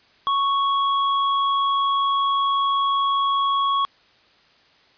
sine tone with tanh clipping, 1108.7 Hz, C#6, in tune, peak -20 dBFS, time 0.27-3.85 s, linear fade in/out 0 ms, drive 18 dB, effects white hiss -56 dBFS RMS until 4.97 s + resampled to 11025 Hz

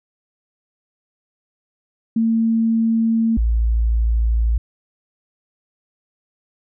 sine tone pair in turn, 226.2 / 56.55 Hz, A3 / A1, +48 / +48 cents, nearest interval 2 octaves, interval 2400 cents, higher first, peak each -14 dBFS, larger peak neither, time 2.16-3.37 / 3.37-4.58 s, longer neither, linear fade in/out 5 ms, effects none

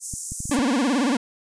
pink high-pass noise, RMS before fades -29 dBFS, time 0-0.59 s, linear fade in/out 50 ms, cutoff 6400 Hz, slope 48 dB/octave
clicks, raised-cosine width 5 ms, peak -21 dBFS, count 6, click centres 0.138 / 0.32 / 0.404 / 0.455 / 0.496 / 0.588 s
40% pulse tone with vibrato, 261.6 Hz, C4, in tune, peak -18 dBFS, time 0.51-1.17 s, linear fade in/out 5 ms, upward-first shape sine, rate 18 Hz, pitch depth 210 cents each way
effects resampled to 22050 Hz

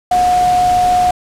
sine tone in noise, 724 Hz, F#5, 38 cents flat, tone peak -9 dBFS, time 0.11-1.11 s, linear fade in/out 5 ms, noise pink, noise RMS -25 dBFS, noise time 0.11-1.11 s, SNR +13 dB, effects low-pass 10000 Hz 12 dB/octave

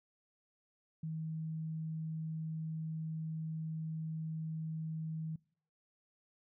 sine tone, 159.2 Hz, D#3, 40 cents sharp, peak -37 dBFS, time 1.03-5.36 s, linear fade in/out 5 ms, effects noise-tail reverb RT60 0.6 s tail -25 dB re dry

